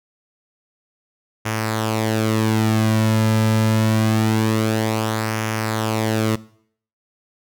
sawtooth tone with flanger, 110 Hz, A2, in tune, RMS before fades -19 dBFS, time 1.45-6.36 s, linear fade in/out 10 ms, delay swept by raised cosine 0.24 to 2.74 ms, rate 0.25 Hz, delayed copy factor -0.55, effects noise-tail reverb RT60 0.6 s tail -20 dB re dry

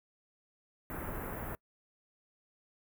pink band-stop noise, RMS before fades -40 dBFS, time 0.9-1.55 s, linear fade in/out 0 ms, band 1800 to 13000 Hz, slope 24 dB/octave, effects noise-tail reverb RT60 0.1 s tail -25 dB re dry

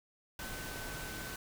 sine tone in noise, 1521 Hz, F#6, 47 cents sharp, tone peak -47 dBFS, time 0.39-1.36 s, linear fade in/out 2 ms, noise pink, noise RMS -43 dBFS, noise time 0.39-1.36 s, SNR -7 dB, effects none

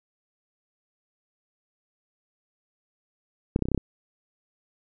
clicks, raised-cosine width 3 ms, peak -6 / -30 / -9 / -16 / -14 / -13 / -7 / -14 dBFS, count 8, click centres 3.561 / 3.591 / 3.623 / 3.655 / 3.686 / 3.717 / 3.747 / 3.777 s, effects none

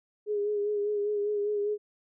sine tone with vibrato, 414 Hz, G#4, 5 cents flat, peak -26 dBFS, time 0.26-1.78 s, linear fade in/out 50 ms, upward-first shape sine, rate 5 Hz, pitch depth 32 cents each way, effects none

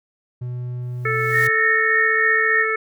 triangle tone, 123.47 Hz, B2, in tune, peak -23 dBFS, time 0.41-1.49 s, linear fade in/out 10 ms
white noise with exponential growth, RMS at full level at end -33 dBFS, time 0.82-1.47 s, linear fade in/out 0 ms, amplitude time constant 140 ms
harmonic tone, 440 Hz, A4, in tune, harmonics 1 / 3 / 4 / 5, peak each -24 / -24 / -24 / -24 dBFS, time 1.05-2.76 s, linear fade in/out 5 ms
sine tone with tremolo, 1835 Hz, A#6, 28 cents flat, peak -15 dBFS, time 1.31-2.66 s, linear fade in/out 50 ms, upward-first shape sine, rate 3.3 Hz, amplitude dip 30%
effects none

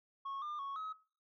sine tone with pitch steps, 1098 / 1201 / 1107 / 1276 Hz, C#6 / D6 / C#6 / D#6, -17 / +38 / -3 / +43 cents, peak -37 dBFS, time 0.25-0.93 s, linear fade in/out 10 ms, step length 170 ms, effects noise-tail reverb RT60 0.4 s tail -20 dB re dry + tanh soft clip ceiling -38 dBFS

